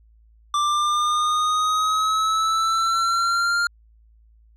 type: exponential sweep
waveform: square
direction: up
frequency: 1174.7 to 1404 Hz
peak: -19 dBFS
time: 0.54-3.67 s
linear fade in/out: 2 ms
effects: added 55 Hz sine -51 dBFS peak until 4.56 s + low-pass 7000 Hz 12 dB/octave